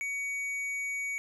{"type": "tone with tanh clipping", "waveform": "sine", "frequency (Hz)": 2250, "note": "C#7", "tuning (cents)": 25, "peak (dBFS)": -33, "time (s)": [0.01, 1.18], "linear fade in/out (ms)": 0, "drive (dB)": 9, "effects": []}